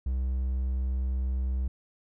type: tone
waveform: triangle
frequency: 64.3 Hz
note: C2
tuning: 30 cents flat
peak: -24 dBFS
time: 0.06-1.68 s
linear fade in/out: 5 ms
effects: none